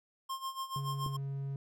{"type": "tone with tremolo", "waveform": "square", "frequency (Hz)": 1063, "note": "C6", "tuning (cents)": 27, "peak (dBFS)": -35, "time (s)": [0.29, 1.17], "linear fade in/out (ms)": 10, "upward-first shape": "sine", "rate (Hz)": 7, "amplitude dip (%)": 80}
{"type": "tone with pitch glide", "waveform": "triangle", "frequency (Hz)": [138.59, 137.79], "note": ["C#3", "C#3"], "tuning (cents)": [0, -10], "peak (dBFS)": -33, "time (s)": [0.76, 1.56], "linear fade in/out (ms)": 2, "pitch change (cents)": -10, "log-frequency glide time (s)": [1.04, 1.14]}
{"type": "click", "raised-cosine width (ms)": 3, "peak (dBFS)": -29, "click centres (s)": 1.063}
{"effects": []}